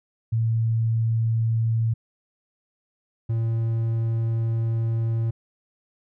sine / triangle tone pair in turn, 113.4 / 113.93 Hz, A#2 / A#2, -47 / -39 cents, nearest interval unison, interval 8 cents, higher second, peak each -19 dBFS, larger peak neither, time 0.32-1.94 / 3.29-5.31 s, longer second, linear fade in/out 10 ms, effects none

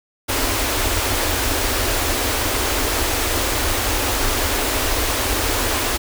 pink band-stop noise, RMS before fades -20 dBFS, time 0.28-5.98 s, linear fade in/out 20 ms, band 110 to 240 Hz, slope 96 dB/octave, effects none

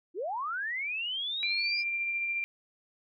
sine linear sweep, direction up, 306.5 to 5040 Hz, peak -31 dBFS, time 0.14-1.84 s, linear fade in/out 50 ms
sine tone with tremolo, 2373 Hz, D7, 17 cents sharp, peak -28 dBFS, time 1.43-2.44 s, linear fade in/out 0 ms, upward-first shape sine, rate 14 Hz, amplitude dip 25%
effects none

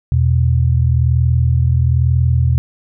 sine tone pair together, 82.41 / 123.48 Hz, E2 / B2, 0 / 0 cents, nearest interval perfect fifth, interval 700 cents, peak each -13 dBFS, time 0.12-2.58 s, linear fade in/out 0 ms, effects none

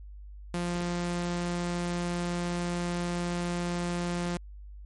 sawtooth tone, 174.61 Hz, F3, in tune, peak -25 dBFS, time 0.54-4.37 s, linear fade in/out 2 ms, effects added 50 Hz sine -42 dBFS peak until 4.85 s + MP3 48 kbps

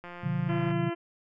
click train, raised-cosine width 0.5 ms, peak -28 dBFS, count 119, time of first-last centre 0.04-0.714 s, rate 175 Hz
sine chord, B diminished, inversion none, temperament just, 123.47 / 148.16 / 177.8 Hz, B2 / D3 / F3, 0 / +16 / +31 cents, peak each -33 / -30 / -31 dBFS, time 0.23-0.9 s, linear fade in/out 10 ms
harmonic tone, 340.6 Hz, F4, 43 cents flat, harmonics 1 / 2 / 3 / 4 / 5 / 6 / 7 / 8 / 9, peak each -31 / -37 / -41 / -43 / -45 / -47 / -48 / -49 / -50 dBFS, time 0.48-0.95 s, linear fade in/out 20 ms
effects none

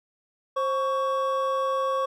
triangle tone pair together, 530 / 1118.2 Hz, C5 / C#6, +22 / +15 cents, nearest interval octave + minor second, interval 1293 cents, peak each -24 dBFS, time 0.56-2.06 s, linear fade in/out 10 ms, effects none

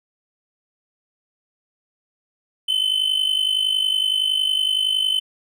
triangle tone with amplitude modulation, 3050 Hz, G7, 48 cents flat, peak -13 dBFS, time 2.68-5.2 s, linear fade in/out 10 ms, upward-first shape sine, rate 50.8 Hz, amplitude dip 70%, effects none

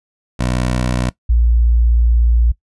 15% pulse / sine tone pair in turn, 61.8 / 58.21 Hz, B1 / A#1, +2 / -2 cents, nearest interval minor second, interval 104 cents, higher first, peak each -9 dBFS, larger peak neither, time 0.39-1.1 / 1.29-2.52 s, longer second, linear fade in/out 10 ms, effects noise-tail reverb RT60 0.1 s tail -19 dB re dry + resampled to 24000 Hz

